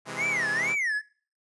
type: chord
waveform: 5% pulse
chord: C augmented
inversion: none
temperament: equal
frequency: 130.81 / 164.81 / 207.7 Hz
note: C3 / E3 / G#3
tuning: 0 / 0 / 0 cents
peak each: -27 dBFS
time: 0.05-0.76 s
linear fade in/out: 50 ms
type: tone with vibrato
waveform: triangle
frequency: 1984 Hz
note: B6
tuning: 7 cents sharp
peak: -23 dBFS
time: 0.16-1.02 s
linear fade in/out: 50 ms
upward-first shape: sine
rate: 2.2 Hz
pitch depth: 280 cents each way
effects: noise-tail reverb RT60 0.4 s tail -20 dB re dry + resampled to 24000 Hz